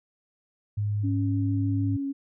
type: tone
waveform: sine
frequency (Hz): 103.83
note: G#2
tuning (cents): 0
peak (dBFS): -24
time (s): 0.77-1.97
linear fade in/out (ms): 10
type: tone with vibrato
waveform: sine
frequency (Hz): 277.2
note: C#4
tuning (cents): 0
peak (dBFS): -27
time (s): 1.03-2.13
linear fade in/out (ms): 20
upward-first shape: sine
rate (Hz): 6.5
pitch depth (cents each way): 10
effects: none

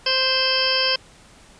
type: harmonic tone with a mistuned harmonic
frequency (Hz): 523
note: C5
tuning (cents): -1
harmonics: 1 / 2 / 3 / 4 / 5 / 6 / 8 / 9 / 10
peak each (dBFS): -26 / -29 / -28 / -33 / -26 / -24 / -34 / -25 / -23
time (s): 0.06-0.96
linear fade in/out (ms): 5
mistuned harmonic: 4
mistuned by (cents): -20
effects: pink hiss -49 dBFS RMS until 1.59 s + resampled to 22050 Hz

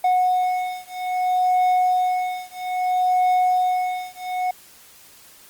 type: beating tone pair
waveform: triangle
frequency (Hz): 732 / 732.61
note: F#5 / F#5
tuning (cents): -19 / -17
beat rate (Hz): 0.61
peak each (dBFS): -19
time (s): 0.04-4.51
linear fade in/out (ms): 5
effects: white hiss -48 dBFS RMS until 5.49 s + Opus 32 kbps

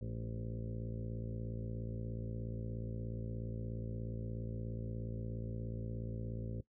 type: harmonic tone with a mistuned harmonic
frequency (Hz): 56.9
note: A#1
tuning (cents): -41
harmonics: 1 / 2 / 3 / 4 / 5 / 6 / 7 / 8 / 9 / 10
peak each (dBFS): -45 / -42 / -50 / -48 / -54 / -56 / -54 / -59 / -54 / -62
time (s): 0.01-6.61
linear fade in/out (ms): 5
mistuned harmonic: 4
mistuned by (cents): -50
effects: noise-tail reverb RT60 0.1 s tail -17 dB re dry

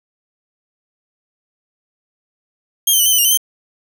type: tone with pitch steps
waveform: 5% pulse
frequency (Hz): 3222 / 3103 / 2969 / 3100 / 3011 / 2830 / 3053 / 3145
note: G7 / G7 / F#7 / G7 / F#7 / F7 / G7 / G7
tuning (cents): +47 / -18 / +5 / -20 / +30 / +22 / -46 / +5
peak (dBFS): -3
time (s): 2.87-3.374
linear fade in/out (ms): 5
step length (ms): 63
effects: none

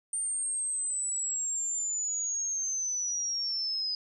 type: linear sweep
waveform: sine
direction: down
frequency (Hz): 8870 to 4978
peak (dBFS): -29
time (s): 0.13-3.95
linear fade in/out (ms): 2
effects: none

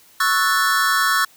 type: chord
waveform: square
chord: F# minor seventh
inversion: second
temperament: equal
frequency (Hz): 1108.7 / 1318.5 / 1480 / 1760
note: C#6 / E6 / F#6 / A6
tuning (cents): 0 / 0 / 0 / 0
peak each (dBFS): -22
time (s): 0.2-1.25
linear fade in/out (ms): 5
effects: white hiss -51 dBFS RMS until 1.36 s + high-pass 60 Hz 12 dB/octave

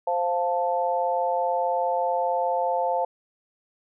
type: chord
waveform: sine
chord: F major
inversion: second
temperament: equal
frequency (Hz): 523.3 / 698.5 / 880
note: C5 / F5 / A5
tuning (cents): 0 / 0 / 0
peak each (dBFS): -26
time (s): 0.07-3.05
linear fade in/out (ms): 5
effects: none

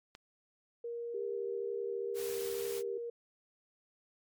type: click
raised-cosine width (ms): 0.2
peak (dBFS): -31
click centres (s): 0.151
type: tone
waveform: sine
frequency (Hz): 470.6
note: A#4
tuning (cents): +16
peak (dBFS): -37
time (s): 0.84-3.1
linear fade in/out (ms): 5
type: tone with vibrato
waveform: sine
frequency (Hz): 397.9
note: G4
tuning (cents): +26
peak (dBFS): -37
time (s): 1.14-2.98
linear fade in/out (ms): 5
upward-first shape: sine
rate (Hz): 2.1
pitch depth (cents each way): 14
type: noise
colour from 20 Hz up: white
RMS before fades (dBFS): -45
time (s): 2.14-2.83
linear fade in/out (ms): 50
effects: MP3 96 kbps

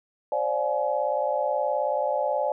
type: chord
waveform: sine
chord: D half-diminished seventh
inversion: third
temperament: just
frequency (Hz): 528.6 / 587.3 / 704.8 / 845.8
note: C5 / D5 / F5 / Ab5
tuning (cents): +18 / 0 / +16 / +31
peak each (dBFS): -29 / -26 / -32 / -28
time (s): 0.32-2.52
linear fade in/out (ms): 2
effects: none

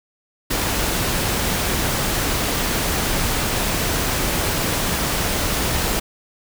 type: noise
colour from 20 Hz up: pink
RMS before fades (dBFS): -21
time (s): 0.5-6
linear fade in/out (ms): 10
effects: none

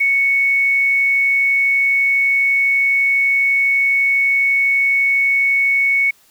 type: tone with quantisation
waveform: sine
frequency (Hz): 2217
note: C#7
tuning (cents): 0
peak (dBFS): -12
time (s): 0-6.11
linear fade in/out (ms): 10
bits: 7
effects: white hiss -53 dBFS RMS until 6.3 s

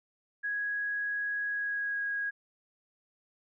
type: tone with pitch glide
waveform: sine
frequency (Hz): 1661.2 to 1645.9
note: G#6 to G#6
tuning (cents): 0 to -16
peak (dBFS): -30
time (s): 0.43-2.31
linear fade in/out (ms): 20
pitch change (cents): -16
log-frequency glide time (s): 1.48-2.02
effects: none

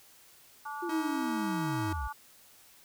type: harmonic tone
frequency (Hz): 290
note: D4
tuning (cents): -22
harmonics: 3 / 4 / 5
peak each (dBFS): -39 / -41 / -43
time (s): 0.65-2.13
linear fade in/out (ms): 10
type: linear sweep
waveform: sine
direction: down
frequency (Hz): 354.7 to 53.2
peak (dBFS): -33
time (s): 0.82-2.08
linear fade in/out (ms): 10
type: tone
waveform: 45% pulse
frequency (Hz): 318.8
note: D#4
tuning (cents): +42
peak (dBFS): -33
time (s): 0.89-1.93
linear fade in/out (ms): 5
effects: white hiss -58 dBFS RMS until 2.84 s

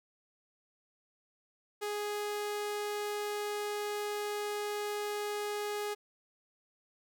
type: tone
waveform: sawtooth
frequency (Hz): 415.3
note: G#4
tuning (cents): 0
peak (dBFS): -30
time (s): 1.81-5.95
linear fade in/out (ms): 20
effects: none

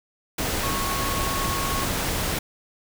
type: tone in noise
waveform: sine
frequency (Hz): 1100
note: C#6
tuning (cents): -14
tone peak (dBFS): -29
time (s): 0.63-1.84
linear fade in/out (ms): 5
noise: pink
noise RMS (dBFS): -26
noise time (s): 0.38-2.39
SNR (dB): -6
effects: none

